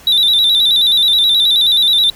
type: tone with vibrato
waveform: sine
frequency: 3724 Hz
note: A#7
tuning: 2 cents flat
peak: -6 dBFS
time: 0.07-2.1 s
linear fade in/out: 2 ms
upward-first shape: square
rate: 9.4 Hz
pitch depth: 72 cents each way
effects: tanh soft clip ceiling -7 dBFS + pink hiss -40 dBFS RMS until 2.15 s